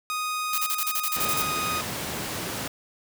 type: tone with tremolo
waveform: sawtooth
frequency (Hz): 1244.5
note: D#6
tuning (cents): 0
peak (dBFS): -23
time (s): 0.1-1.81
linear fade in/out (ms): 0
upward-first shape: square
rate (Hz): 0.89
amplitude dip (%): 25
type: noise bursts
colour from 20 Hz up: blue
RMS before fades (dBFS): -27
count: 11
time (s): 0.53-1.42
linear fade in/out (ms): 2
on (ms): 50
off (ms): 34
type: high-pass noise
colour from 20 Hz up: pink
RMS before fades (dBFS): -32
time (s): 1.16-2.68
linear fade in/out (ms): 5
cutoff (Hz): 110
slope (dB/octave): 12
effects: none